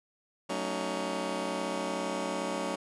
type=chord; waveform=15% pulse; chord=D# half-diminished seventh; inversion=first; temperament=just; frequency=186.68 / 224 / 280 / 311.1 Hz; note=F#3 / A3 / C#4 / D#4; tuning=+16 / +31 / +18 / 0 cents; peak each=-31 / -32 / -31 / -32 dBFS; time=0.49-2.76 s; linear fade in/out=10 ms; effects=resampled to 24000 Hz